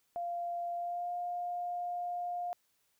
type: tone with pitch glide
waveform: sine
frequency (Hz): 694 to 706.5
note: F5 to F5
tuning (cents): -11 to +20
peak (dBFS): -34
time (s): 0.16-2.53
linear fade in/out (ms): 0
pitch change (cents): +31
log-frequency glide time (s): 0.75-1.11
effects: white hiss -75 dBFS RMS until 2.99 s